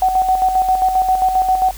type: tone with tremolo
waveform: sine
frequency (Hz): 750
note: F#5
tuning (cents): +23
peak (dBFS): -10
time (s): 0.02-1.71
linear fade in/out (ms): 2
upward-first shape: square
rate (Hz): 7.5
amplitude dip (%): 50
effects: added 47 Hz sine -31 dBFS peak until 1.77 s + white hiss -37 dBFS RMS until 1.77 s